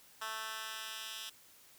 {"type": "tone with high-pass filter sweep", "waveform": "10% pulse", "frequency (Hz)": 220, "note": "A3", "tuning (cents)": 0, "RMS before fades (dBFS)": -43, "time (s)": [0.21, 1.3], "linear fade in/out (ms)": 10, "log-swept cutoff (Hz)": [1300, 3000], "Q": 1.3, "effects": ["white hiss -61 dBFS RMS until 1.78 s"]}